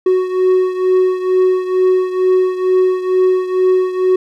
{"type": "beating tone pair", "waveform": "triangle", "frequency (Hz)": [370, 372.2], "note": ["F#4", "F#4"], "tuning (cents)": [0, 10], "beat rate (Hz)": 2.2, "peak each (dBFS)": [-10, -15], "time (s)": [0.06, 4.16], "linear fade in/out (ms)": 5, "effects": []}